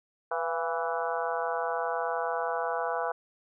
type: harmonic tone with a mistuned harmonic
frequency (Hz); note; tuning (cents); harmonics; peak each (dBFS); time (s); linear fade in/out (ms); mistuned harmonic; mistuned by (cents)
164.81; E3; 0; 3 / 4 / 5 / 6 / 7 / 8 / 9; -34 / -33 / -35 / -36 / -38 / -39 / -38; 0.31-3.12; 5; 4; +49
effects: none